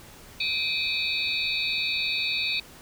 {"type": "tone cluster", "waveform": "sine", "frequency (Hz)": [2385, 2542, 3619, 3864, 4433], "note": ["D7", "D#7", "A7", "B7", "C#8"], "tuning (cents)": [26, 36, 48, -39, -1], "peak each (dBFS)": [-33, -29, -33, -31, -31], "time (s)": [0.4, 2.6], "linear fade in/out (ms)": 5, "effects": ["pink hiss -48 dBFS RMS until 2.81 s"]}